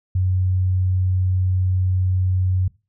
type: tone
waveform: sine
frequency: 92.5 Hz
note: F#2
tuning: in tune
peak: -16 dBFS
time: 0.15-2.68 s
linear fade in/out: 5 ms
effects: noise-tail reverb RT60 0.3 s tail -21 dB re dry